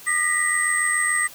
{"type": "tone cluster", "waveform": "sine", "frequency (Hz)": [1214, 1883, 1970, 8290], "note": ["D#6", "A#6", "B6", "C9"], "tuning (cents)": [-43, 17, -5, -17], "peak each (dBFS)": [-28, -25, -22, -24], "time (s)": [0.06, 1.28], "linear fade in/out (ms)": 20, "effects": ["white hiss -43 dBFS RMS until 1.34 s"]}